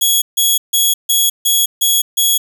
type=tone bursts; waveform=10% pulse; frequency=3343 Hz; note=G#7; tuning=11 cents sharp; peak=-3 dBFS; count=7; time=0.01-2.38 s; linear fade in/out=10 ms; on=210 ms; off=150 ms; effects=none